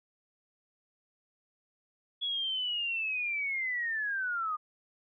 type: linear sweep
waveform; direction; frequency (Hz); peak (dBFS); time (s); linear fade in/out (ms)
sine; down; 3382 to 1207; -30; 2.21-4.57; 20
effects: none